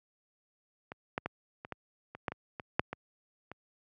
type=clicks; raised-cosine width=0.5 ms; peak=-26 / -17 / -19 / -27 / -22 / -28 / -16 / -24 / -24 / -9 / -22 / -28 dBFS; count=12; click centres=0.919 / 1.179 / 1.26 / 1.649 / 1.723 / 2.15 / 2.282 / 2.32 / 2.598 / 2.795 / 2.93 / 3.516 s; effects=high-pass 80 Hz 12 dB/octave